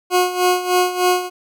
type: tone with tremolo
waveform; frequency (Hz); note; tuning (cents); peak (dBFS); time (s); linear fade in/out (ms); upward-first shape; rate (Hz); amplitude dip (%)
20% pulse; 361.8; F#4; -39; -7; 0.1-1.3; 50; sine; 3.3; 75
effects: none

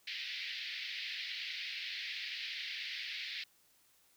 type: band-pass noise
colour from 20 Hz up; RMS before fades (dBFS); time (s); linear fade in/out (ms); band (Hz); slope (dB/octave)
pink; -42; 0.07-3.44; 5; 1900 to 4700; 48
effects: white hiss -69 dBFS RMS until 4.16 s

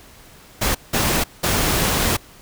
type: noise bursts at uneven times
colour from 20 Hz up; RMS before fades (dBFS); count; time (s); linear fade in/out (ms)
pink; -19; 3; 0.61-0.75 / 0.93-1.24 / 1.43-2.17; 10
effects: pink hiss -46 dBFS RMS until 2.41 s

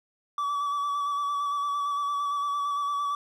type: tone with vibrato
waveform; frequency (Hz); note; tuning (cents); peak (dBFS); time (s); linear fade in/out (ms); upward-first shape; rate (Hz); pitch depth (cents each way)
triangle; 1148; D6; -40; -24; 0.38-3.15; 2; square; 8.8; 20
effects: none

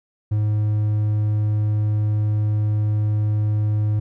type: tone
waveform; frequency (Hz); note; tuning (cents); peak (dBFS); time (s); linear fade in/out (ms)
triangle; 105.9; G#2; +34; -15; 0.31-4; 10
effects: none

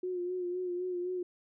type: tone with vibrato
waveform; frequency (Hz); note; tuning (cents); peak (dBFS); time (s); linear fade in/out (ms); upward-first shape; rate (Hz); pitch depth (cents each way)
sine; 359.8; F#4; -48; -32; 0.03-1.23; 5; sine; 3.9; 38
effects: none

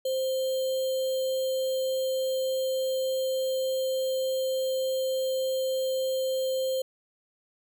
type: tone with sample-and-hold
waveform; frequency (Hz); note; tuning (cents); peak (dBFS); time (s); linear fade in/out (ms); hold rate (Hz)
sine; 523.3; C5; 0; -25; 0.05-6.82; 5; 3675
effects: none

